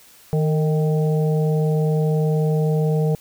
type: harmonic tone with a mistuned harmonic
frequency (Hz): 156.4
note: D#3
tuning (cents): +9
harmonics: 1 / 3 / 4 / 5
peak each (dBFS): -17 / -23 / -32 / -34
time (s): 0.33-3.15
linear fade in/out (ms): 0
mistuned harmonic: 3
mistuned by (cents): -43
effects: white hiss -49 dBFS RMS until 3.2 s